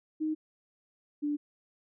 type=tone pair in turn; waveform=sine; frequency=311.1 / 293.6 Hz; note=D#4 / D4; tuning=0 / 0 cents; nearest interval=minor second; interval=100 cents; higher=first; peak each=-28 dBFS; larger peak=neither; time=0.2-0.35 / 1.22-1.37 s; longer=neither; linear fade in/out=20 ms; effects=none